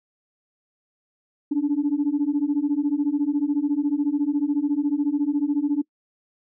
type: beating tone pair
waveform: sine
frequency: 282.3 / 296.3 Hz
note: C#4 / D4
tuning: +32 / +15 cents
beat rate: 14 Hz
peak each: -22 / -21 dBFS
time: 1.51-5.82 s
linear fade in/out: 10 ms
effects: noise-tail reverb RT60 0.1 s tail -24 dB re dry + tanh soft clip ceiling -14 dBFS